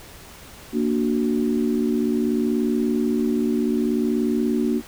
sine chord, Bb augmented, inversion none, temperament equal, 233.1 / 293.7 / 370 Hz, Bb3 / D4 / F#4, 0 / 0 / 0 cents, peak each -21 / -24 / -25 dBFS, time 0.72-4.82 s, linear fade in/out 50 ms, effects pink hiss -43 dBFS RMS until 4.87 s

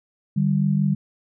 sine tone pair together, 149.67 / 195.4 Hz, D3 / G3, +33 / -5 cents, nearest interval perfect fourth, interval 462 cents, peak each -20 dBFS, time 0.36-0.95 s, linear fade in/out 10 ms, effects none

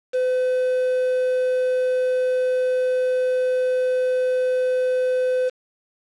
triangle tone with quantisation, 508 Hz, B4, 49 cents sharp, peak -16 dBFS, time 0.13-5.5 s, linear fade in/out 20 ms, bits 6, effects low-pass 5000 Hz 12 dB/octave

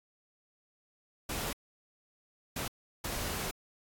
pink noise bursts at uneven times, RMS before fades -36 dBFS, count 3, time 1.29-1.53 / 2.56-2.68 / 3.04-3.51 s, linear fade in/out 5 ms, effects AAC 64 kbps

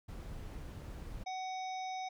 brown noise, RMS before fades -45 dBFS, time 0.08-1.24 s, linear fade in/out 10 ms
harmonic tone, 750 Hz, F#5, 23 cents sharp, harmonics 1 / 3 / 5 / 7 / 8, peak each -38 / -48 / -52 / -55 / -56 dBFS, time 1.26-2.09 s, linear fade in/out 10 ms
effects none

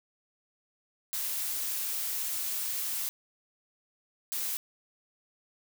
blue noise bursts at uneven times, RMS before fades -33 dBFS, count 2, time 1.13-3.09 / 4.32-4.57 s, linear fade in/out 0 ms, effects none

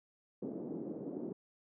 white band-pass noise, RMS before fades -42 dBFS, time 0.42-1.33 s, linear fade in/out 5 ms, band 190 to 410 Hz, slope 24 dB/octave, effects none

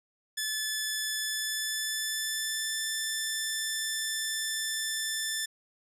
10% pulse tone with pitch glide, 1734 to 1765.3 Hz, A6 to A6, -26 to +5 cents, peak -21 dBFS, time 0.37-5.46 s, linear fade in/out 10 ms, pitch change +31 cents, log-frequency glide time 1.22-2.86 s, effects resampled to 32000 Hz

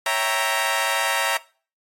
15% pulse chord, C# diminished seventh, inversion none, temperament equal, 554.4 / 659.3 / 784 / 932.3 Hz, C#5 / E5 / G5 / Bb5, 0 / 0 / 0 / 0 cents, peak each -22 / -20 / -22 / -17 dBFS, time 0.06-1.37 s, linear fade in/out 2 ms, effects noise-tail reverb RT60 0.4 s tail -20 dB re dry + AAC 48 kbps

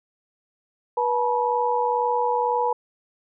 sine tone cluster, 486.8 / 864 / 966 Hz, B4 / A5 / B5, -25 / -32 / -39 cents, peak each -24 dBFS, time 0.97-2.73 s, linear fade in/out 5 ms, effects none

